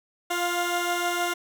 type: tone pair together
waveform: 15% pulse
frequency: 348.8 / 704 Hz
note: F4 / F5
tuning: -2 / +14 cents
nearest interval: octave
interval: 1216 cents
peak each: -21 dBFS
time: 0.3-1.34 s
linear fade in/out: 10 ms
effects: none